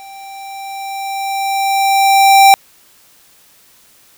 square tone with level ramp, 784 Hz, G5, in tune, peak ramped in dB -33 to -3 dBFS, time 0-2.54 s, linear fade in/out 0 ms, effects white hiss -48 dBFS RMS until 4.17 s

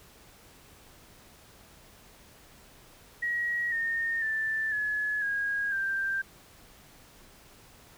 sine tone with pitch steps, 1904 / 1833.8 / 1766.3 / 1701.2 / 1638.5 / 1578.1 Hz, A#6 / A#6 / A6 / G#6 / G#6 / G6, +36 / -29 / +6 / +41 / -24 / +11 cents, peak -27 dBFS, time 3.22-6.22 s, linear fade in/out 10 ms, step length 500 ms, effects pink hiss -55 dBFS RMS until 7.97 s

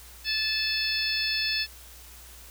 harmonic tone, 872 Hz, A5, 16 cents flat, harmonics 2 / 3 / 4 / 5 / 6, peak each -34 / -31 / -34 / -30 / -30 dBFS, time 0.24-1.67 s, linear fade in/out 50 ms, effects added 60 Hz sine -49 dBFS peak until 2.5 s + white hiss -49 dBFS RMS until 2.5 s

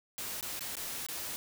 white noise with dropouts, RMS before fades -39 dBFS, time 0.18-1.36 s, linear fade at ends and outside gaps 0 ms, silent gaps 0.41-0.427 / 0.593-0.608 / 0.754-0.768 / 1.065-1.086 s, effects none

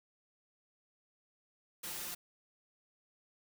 white noise with comb filter, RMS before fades -42 dBFS, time 1.83-2.15 s, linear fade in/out 10 ms, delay 5.7 ms, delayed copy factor +0.9, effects none

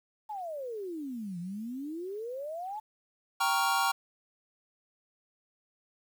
sine exponential two-way sweep, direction down then up, 880 to 168.8 to 880 Hz, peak -35 dBFS, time 0.29-2.8 s, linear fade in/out 10 ms, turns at 1.39 s
square chord, G half-diminished seventh, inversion none, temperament equal, 784 / 932.3 / 1108.7 / 1396.9 Hz, G5 / Bb5 / Db6 / F6, 0 / 0 / 0 / 0 cents, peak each -32 dBFS, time 3.4-3.92 s, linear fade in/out 10 ms
effects 10-bit

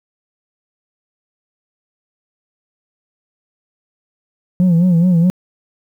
sine tone with vibrato, 174.61 Hz, F3, in tune, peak -6 dBFS, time 4.6-5.3 s, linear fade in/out 0 ms, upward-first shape sine, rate 4.7 Hz, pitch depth 100 cents each way, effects tanh soft clip ceiling -8 dBFS + 8-bit

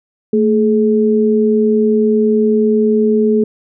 sine tone pair together, 222.5 / 424.1 Hz, A3 / G#4, +20 / +36 cents, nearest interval major seventh, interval 1116 cents, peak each -12 / -12 dBFS, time 0.33-3.44 s, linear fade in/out 5 ms, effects none

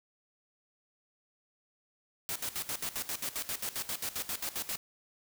white noise with tremolo, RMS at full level -35 dBFS, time 2.29-4.77 s, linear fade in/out 0 ms, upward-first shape square, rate 7.5 Hz, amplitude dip 80%, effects none

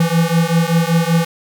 square beating tone pair, 164.2 / 169.4 Hz, E3 / E3, -6 / +48 cents, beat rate 5.2 Hz, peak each -16 dBFS, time 0-1.25 s, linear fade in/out 5 ms, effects none

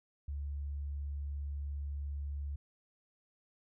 sine tone, 71.4 Hz, D2, 48 cents flat, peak -36 dBFS, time 0.28-2.56 s, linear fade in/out 5 ms, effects none

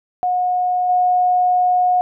sine tone with level steps, 725 Hz, F#5, 35 cents flat, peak -15 / -12 dBFS, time 0.23-2.01 s, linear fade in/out 0 ms, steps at 0.89 s, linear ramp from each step 5 ms, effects none

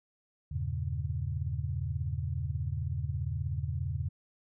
sine chord, E diminished seventh, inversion none, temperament equal with one note detuned, 81.41 / 98 / 116.54 / 138.59 Hz, E2 / G2 / Bb2 / Db3, -21 / 0 / 0 / 0 cents, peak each -35 / -37 / -38 / -36 dBFS, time 0.51-4.09 s, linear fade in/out 10 ms, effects none

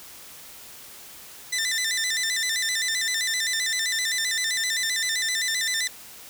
15% pulse tone with vibrato, 1896 Hz, A#6, 29 cents sharp, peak -17 dBFS, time 1.52-5.88 s, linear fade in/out 10 ms, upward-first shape square, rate 7.7 Hz, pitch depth 94 cents each way, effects white hiss -44 dBFS RMS until 6.29 s

